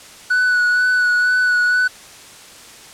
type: tone with vibrato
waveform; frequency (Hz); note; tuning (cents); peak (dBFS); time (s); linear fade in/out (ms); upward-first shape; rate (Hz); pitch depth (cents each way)
triangle; 1480; F#6; 0; -11; 0.3-1.88; 10; sine; 2.1; 20
effects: white hiss -40 dBFS RMS until 2.93 s + low-pass 9000 Hz 12 dB/octave